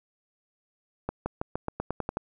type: accelerating click train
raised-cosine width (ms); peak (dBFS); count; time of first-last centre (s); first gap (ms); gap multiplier
1; -15; 10; 1.09-2.171; 170; 0.91
effects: none